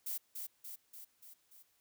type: noise with echo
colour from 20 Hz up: violet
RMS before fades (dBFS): -39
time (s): 0.06-0.18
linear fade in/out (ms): 10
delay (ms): 290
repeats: 5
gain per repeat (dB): -4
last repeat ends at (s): 1.63
effects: white hiss -74 dBFS RMS until 1.8 s